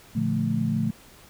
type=chord; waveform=sine; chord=Bb major seventh; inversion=none; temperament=equal; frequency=116.54 / 146.83 / 174.61 / 220 Hz; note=Bb2 / D3 / F3 / A3; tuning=0 / 0 / 0 / 0 cents; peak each=-29 / -29 / -29 / -25 dBFS; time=0.15-0.91 s; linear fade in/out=10 ms; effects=pink hiss -51 dBFS RMS until 1.29 s